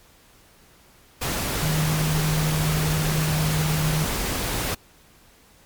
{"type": "tone in noise", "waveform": "sine", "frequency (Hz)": 154.9, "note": "D#3", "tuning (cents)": -7, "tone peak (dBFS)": -21, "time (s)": [1.62, 4.05], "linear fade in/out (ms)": 10, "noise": "pink", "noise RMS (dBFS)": -26, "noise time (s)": [1.21, 4.75], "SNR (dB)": 2, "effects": ["pink hiss -54 dBFS RMS until 5.65 s", "MP3 96 kbps"]}